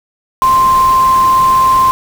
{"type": "tone in noise", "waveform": "sine", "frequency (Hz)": 1046.5, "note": "C6", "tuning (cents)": 0, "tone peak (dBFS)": -6, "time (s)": [0.42, 1.91], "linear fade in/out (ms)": 0, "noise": "pink", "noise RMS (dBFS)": -24, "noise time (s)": [0.42, 1.91], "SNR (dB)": 15, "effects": []}